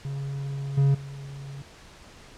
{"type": "tone with level steps", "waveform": "triangle", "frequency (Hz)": 138.59, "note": "C#3", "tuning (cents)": 0, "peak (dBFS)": [-27, -15, -34], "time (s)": [0.05, 1.62], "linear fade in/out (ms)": 0, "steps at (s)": [0.77, 0.94], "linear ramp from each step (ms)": 10, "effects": ["pink hiss -49 dBFS RMS until 2.37 s", "low-pass 7000 Hz 12 dB/octave"]}